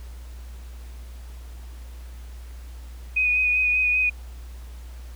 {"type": "tone with vibrato", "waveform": "sine", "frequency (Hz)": 2489, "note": "D#7", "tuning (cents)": 0, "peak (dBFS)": -18, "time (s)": [3.16, 4.1], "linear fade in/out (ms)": 10, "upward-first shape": "sine", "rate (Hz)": 5.1, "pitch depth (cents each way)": 20, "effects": ["added 60 Hz sine -36 dBFS peak until 5.15 s", "pink hiss -52 dBFS RMS until 5.15 s"]}